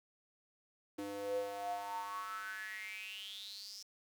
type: tone with high-pass filter sweep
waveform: square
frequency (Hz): 100.7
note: G2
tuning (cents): +47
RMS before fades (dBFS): -43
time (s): 0.98-3.83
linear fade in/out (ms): 10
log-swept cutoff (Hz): 350 to 5500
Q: 9.9
effects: 10-bit